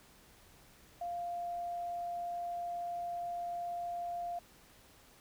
sine tone, 697 Hz, F5, 4 cents flat, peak -36 dBFS, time 1.01-4.39 s, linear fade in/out 5 ms, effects pink hiss -61 dBFS RMS until 5.2 s

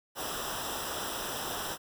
pink noise with comb filter, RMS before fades -36 dBFS, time 0.15-1.78 s, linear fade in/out 50 ms, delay 0.45 ms, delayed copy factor -0.8, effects none

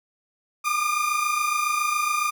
30% pulse tone pair together, 1194 / 1221.2 Hz, D6 / D#6, +28 / -33 cents, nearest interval unison, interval 39 cents, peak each -22 dBFS, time 0.64-2.31 s, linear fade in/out 20 ms, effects none

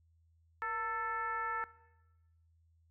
sine tone with frequency modulation, 1330 Hz, E6, 15 cents sharp, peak -34 dBFS, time 0.62-1.64 s, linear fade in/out 0 ms, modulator 428 Hz, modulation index 1.2, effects noise-tail reverb RT60 1.0 s tail -18 dB re dry + added 82 Hz sine -66 dBFS peak until 2.9 s

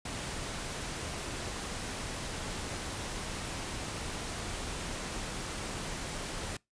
pink noise, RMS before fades -38 dBFS, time 0.05-6.57 s, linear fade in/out 5 ms, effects noise-tail reverb RT60 0.2 s tail -25 dB re dry + resampled to 22050 Hz

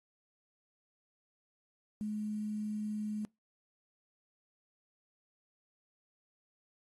sine tone with quantisation, 211.9 Hz, G#3, 35 cents sharp, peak -34 dBFS, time 2.01-3.25 s, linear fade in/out 0 ms, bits 10, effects noise-tail reverb RT60 0.2 s tail -25 dB re dry + AAC 32 kbps

